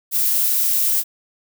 violet noise, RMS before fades -18 dBFS, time 0.11-1.04 s, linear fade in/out 50 ms, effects none

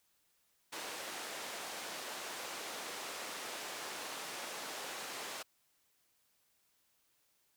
pink band-pass noise, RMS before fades -44 dBFS, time 0.72-5.43 s, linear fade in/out 10 ms, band 480 to 10000 Hz, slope 12 dB/octave, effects white hiss -75 dBFS RMS until 7.56 s

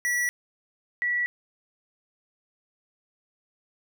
square / sine tone pair in turn, 1945 / 1945 Hz, B6 / B6, -27 / -27 cents, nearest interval unison, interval 0 cents, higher neither, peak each -24 / -23 dBFS, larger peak second, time 0.05-0.29 / 1.02-1.26 s, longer neither, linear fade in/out 0 ms, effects none

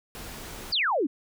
pink noise, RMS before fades -40 dBFS, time 0.15-0.72 s, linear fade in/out 0 ms
sine exponential sweep, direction down, 5100 to 250.3 Hz, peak -22 dBFS, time 0.72-1.07 s, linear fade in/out 10 ms
effects none

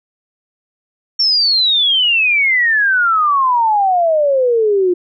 sine exponential sweep, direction down, 5510 to 349.2 Hz, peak -10 dBFS, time 1.19-4.94 s, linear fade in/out 10 ms, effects none

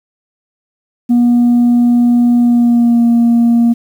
sine tone with pitch glide, 240.6 to 234.8 Hz, B3 to A#3, -45 to +13 cents, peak -4 dBFS, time 1.09-3.74 s, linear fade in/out 20 ms, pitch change -42 cents, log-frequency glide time 2.39-3.04 s, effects tanh soft clip ceiling -5 dBFS + 7-bit

